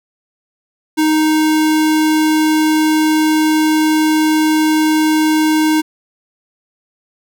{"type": "tone", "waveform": "square", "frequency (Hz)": 311.1, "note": "D#4", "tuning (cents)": 0, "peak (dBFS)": -11, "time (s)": [0.97, 5.82], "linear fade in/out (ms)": 20, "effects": []}